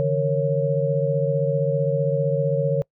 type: tone cluster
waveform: sine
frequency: 143.6 / 159 / 462.8 / 551 Hz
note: D3 / D#3 / A#4 / C#5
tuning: -39 / +38 / -13 / -11 cents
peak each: -23 / -28 / -25 / -22 dBFS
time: 0-2.82 s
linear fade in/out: 0 ms
effects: noise-tail reverb RT60 0.1 s tail -25 dB re dry